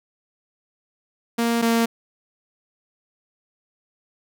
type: tone pair in turn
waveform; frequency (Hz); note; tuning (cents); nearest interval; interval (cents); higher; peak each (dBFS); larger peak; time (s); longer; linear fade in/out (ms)
sawtooth; 233.1 / 230.4; A#3 / A#3; 0 / -20; unison; 20; first; -15 / -13; second; 1.38-1.62 / 1.62-1.86; neither; 10
effects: none